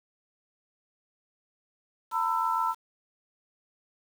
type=tone cluster; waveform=sine; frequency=913 / 1000 / 1330 Hz; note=A#5 / B5 / E6; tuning=-36 / +21 / +15 cents; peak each=-29 / -29 / -29 dBFS; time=2.11-2.75 s; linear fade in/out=50 ms; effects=8-bit